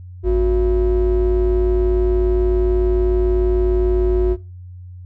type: ring-modulated tone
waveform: triangle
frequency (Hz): 155.56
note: D#3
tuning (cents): 0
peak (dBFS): -8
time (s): 0.23-4.37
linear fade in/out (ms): 50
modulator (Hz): 209
effects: noise-tail reverb RT60 0.3 s tail -20 dB re dry + added 90 Hz sine -33 dBFS peak until 5.05 s